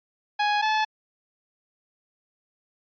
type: tone pair in turn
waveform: sawtooth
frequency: 832 / 864.5 Hz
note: G#5 / A5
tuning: +3 / -31 cents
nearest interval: minor second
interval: 66 cents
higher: second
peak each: -17 dBFS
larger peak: neither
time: 0.39-0.62 / 0.62-0.85 s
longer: neither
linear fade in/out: 10 ms
effects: resampled to 11025 Hz